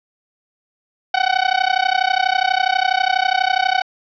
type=tone with amplitude modulation; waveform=sawtooth; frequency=750 Hz; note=F#5; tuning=23 cents sharp; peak=-7 dBFS; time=1.14-3.82 s; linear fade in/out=5 ms; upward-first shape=sine; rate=32.2 Hz; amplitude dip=95%; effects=resampled to 11025 Hz + 7-bit